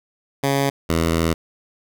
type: tone pair in turn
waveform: 10% pulse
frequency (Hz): 138.59 / 82.41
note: C#3 / E2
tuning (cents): 0 / 0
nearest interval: major sixth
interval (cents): 900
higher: first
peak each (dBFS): -9 / -9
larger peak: neither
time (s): 0.43-0.7 / 0.89-1.34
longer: second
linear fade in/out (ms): 10
effects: none